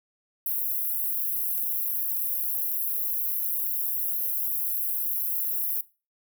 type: high-pass noise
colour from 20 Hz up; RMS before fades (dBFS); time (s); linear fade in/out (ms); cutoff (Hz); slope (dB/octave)
white; -28; 0.46-5.81; 2; 11000; 96
effects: noise-tail reverb RT60 0.3 s tail -19 dB re dry